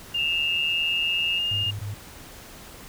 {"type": "tone with pitch glide", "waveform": "sine", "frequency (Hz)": [2811, 2829], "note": ["F7", "F7"], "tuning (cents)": [11, 22], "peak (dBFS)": -23, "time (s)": [0.14, 1.71], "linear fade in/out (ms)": 10, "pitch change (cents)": 11, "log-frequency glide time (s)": [0.42, 1.54]}
{"type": "tone with vibrato", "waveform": "sine", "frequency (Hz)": 2652, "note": "E7", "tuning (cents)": 10, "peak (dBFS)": -27, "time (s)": [0.18, 1.39], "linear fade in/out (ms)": 10, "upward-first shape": "triangle", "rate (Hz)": 5, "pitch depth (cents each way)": 13}
{"type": "tone bursts", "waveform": "sine", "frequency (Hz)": 102.6, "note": "G#2", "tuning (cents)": -21, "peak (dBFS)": -29, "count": 3, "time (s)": [1.51, 1.942], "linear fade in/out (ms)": 5, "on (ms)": 130, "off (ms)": 21}
{"effects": ["pink hiss -44 dBFS RMS until 2.88 s"]}